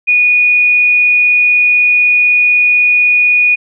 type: tone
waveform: sine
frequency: 2461 Hz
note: D#7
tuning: 20 cents flat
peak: -6 dBFS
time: 0.07-3.56 s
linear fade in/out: 20 ms
effects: none